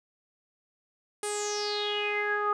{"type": "tone with low-pass filter sweep", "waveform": "sawtooth", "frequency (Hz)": 415.3, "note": "G#4", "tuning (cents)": 0, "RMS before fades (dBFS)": -30, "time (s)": [1.23, 2.53], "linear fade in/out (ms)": 2, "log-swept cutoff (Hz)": [9500, 1200], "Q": 8.1, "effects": []}